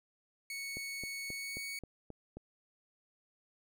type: tone with pitch glide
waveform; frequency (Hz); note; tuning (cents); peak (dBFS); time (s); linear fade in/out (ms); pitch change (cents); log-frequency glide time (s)
sawtooth; 2217 to 2231; C#7 to C#7; 0 to +11; -36; 0.5-1.79; 2; +11; 1.32-1.62
type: click train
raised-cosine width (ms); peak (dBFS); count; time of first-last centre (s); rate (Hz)
2; -32; 7; 0.77-2.37; 3.75
effects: none